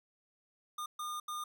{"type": "tone bursts at uneven times", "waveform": "square", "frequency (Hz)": 1214, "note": "D#6", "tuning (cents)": -43, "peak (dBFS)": -38, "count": 3, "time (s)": [[0.78, 0.86], [0.99, 1.2], [1.28, 1.44]], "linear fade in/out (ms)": 5, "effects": []}